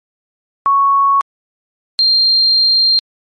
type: tone pair in turn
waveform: sine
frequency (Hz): 1108.7 / 4186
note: C#6 / C8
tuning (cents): 0 / 0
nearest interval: octave + major seventh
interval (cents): 2300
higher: second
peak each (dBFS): -8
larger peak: neither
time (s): 0.66-1.21 / 1.99-2.99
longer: second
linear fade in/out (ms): 0
effects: MP3 48 kbps